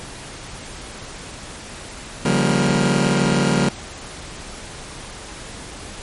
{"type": "chord", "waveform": "sawtooth", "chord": "G half-diminished seventh", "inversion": "second", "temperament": "just", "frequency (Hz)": [141.12, 176.4, 196, 235.2], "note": ["Db3", "F3", "G3", "Bb3"], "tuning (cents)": [31, 18, 0, 16], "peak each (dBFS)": -17, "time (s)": [2.25, 3.69], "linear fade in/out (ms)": 5, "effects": ["pink hiss -35 dBFS RMS until 6.02 s", "MP3 48 kbps"]}